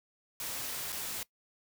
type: noise with dropouts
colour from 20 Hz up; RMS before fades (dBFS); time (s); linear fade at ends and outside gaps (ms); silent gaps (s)
white; -38; 0.4-1.23; 1; 0.922-0.926
effects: noise-tail reverb RT60 0.1 s tail -20 dB re dry